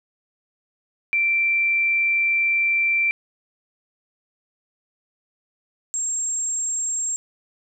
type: tone pair in turn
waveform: sine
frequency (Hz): 2349 / 7490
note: D7 / A#8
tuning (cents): 0 / +7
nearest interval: octave + minor sixth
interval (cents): 2007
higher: second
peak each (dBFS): -17 / -22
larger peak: first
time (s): 1.13-3.11 / 5.94-7.16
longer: first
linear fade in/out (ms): 0
effects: none